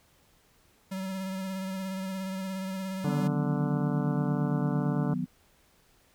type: tone with vibrato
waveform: square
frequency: 190.2 Hz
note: F#3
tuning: 48 cents sharp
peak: -33 dBFS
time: 0.91-3.28 s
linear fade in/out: 10 ms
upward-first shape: sine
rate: 17 Hz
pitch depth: 26 cents each way
type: harmonic tone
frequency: 146.83 Hz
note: D3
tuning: in tune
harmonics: 1 / 2 / 3 / 4 / 5 / 6 / 7 / 8 / 9 / 10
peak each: -29 / -35 / -39 / -41 / -43 / -45 / -46 / -47 / -48 / -49 dBFS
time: 3.04-5.14 s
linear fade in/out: 5 ms
type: chord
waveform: sine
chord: B major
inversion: first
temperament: equal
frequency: 155.56 / 185 / 246.9 Hz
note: D#3 / F#3 / B3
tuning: 0 / 0 / 0 cents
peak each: -35 / -32 / -32 dBFS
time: 3.06-5.26 s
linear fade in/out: 20 ms
effects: pink hiss -64 dBFS RMS until 6.14 s